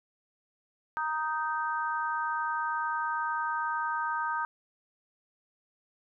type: harmonic tone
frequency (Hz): 311.1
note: D#4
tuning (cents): 0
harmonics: 3 / 4 / 5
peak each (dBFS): -32 / -33 / -34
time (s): 0.97-4.45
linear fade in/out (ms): 0
effects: none